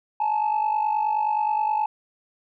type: tone pair together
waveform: sine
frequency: 849.5 / 899 Hz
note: G#5 / A5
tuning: +39 / +37 cents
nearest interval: minor second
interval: 98 cents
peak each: -20 / -24 dBFS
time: 0.2-1.86 s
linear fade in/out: 5 ms
effects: tanh soft clip ceiling -17 dBFS